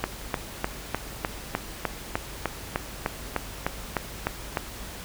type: click train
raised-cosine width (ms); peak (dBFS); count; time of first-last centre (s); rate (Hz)
0.5; -9; 16; 0.04-4.572; 3.31
effects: added 50 Hz sine -43 dBFS peak until 5.04 s + pink hiss -40 dBFS RMS until 5.04 s